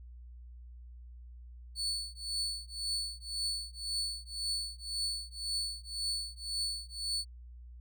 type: tone with tremolo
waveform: 35% pulse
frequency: 4447 Hz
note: C#8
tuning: 5 cents sharp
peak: -29 dBFS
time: 1.75-7.25 s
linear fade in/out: 50 ms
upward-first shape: triangle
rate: 1.9 Hz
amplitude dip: 100%
effects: added 60 Hz sine -47 dBFS peak until 7.8 s